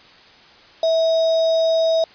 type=tone with sample-and-hold; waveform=sine; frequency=651 Hz; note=E5; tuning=22 cents flat; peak=-14 dBFS; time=0.83-2.04 s; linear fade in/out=2 ms; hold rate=4410 Hz; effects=white hiss -47 dBFS RMS until 2.14 s + resampled to 11025 Hz